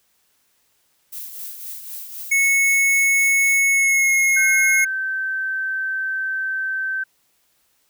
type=noise with tremolo; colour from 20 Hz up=violet; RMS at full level=-31 dBFS; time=1.12-3.6 s; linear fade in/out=10 ms; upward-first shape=triangle; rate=3.9 Hz; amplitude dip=55%
type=tone with pitch glide; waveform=square; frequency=2200 to 2162 Hz; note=C#7 to C#7; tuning=-14 to -44 cents; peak=-15 dBFS; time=2.31-4.85 s; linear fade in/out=10 ms; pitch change=-30 cents; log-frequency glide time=3.71-4.11 s
type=tone; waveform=sine; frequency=1548 Hz; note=G6; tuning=22 cents flat; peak=-21 dBFS; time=4.36-7.04 s; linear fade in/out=10 ms
effects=white hiss -64 dBFS RMS until 7.89 s